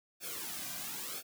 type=noise with flanger; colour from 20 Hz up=white; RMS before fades=-41 dBFS; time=0.2-1.23 s; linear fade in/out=50 ms; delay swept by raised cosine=1 to 2.3 ms; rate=0.98 Hz; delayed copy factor=-0.85; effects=none